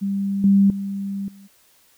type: tone with level steps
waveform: sine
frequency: 197.6 Hz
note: G3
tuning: 14 cents sharp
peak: -20 / -11 / -24 / -42 dBFS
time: 0.01-1.48 s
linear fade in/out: 20 ms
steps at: 0.44 / 0.7 / 1.28 s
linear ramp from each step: 2 ms
effects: white hiss -57 dBFS RMS until 1.97 s